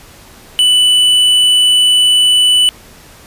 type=tone with tanh clipping; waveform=sine; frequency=2980 Hz; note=F#7; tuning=12 cents sharp; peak=-8 dBFS; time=0.59-2.69 s; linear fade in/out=0 ms; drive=10 dB; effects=pink hiss -39 dBFS RMS until 3.26 s + resampled to 32000 Hz